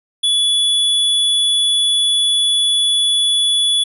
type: tone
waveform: square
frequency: 3420 Hz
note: A7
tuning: 50 cents flat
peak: -13 dBFS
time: 0.23-3.84 s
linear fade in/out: 10 ms
effects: resampled to 32000 Hz